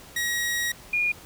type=tone pair in turn; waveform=sawtooth / sine; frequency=1900 / 2432 Hz; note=A#6 / D#7; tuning=+33 / -40 cents; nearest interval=major third; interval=427 cents; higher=second; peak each=-21 dBFS; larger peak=neither; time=0.16-0.72 / 0.93-1.12 s; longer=first; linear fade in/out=5 ms; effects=pink hiss -47 dBFS RMS until 1.25 s